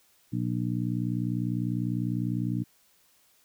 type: harmonic tone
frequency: 60 Hz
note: B1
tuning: 49 cents flat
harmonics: 2 / 3 / 4 / 5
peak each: -30 / -32 / -33 / -34 dBFS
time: 0.32-2.64 s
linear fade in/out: 20 ms
effects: white hiss -64 dBFS RMS until 3.44 s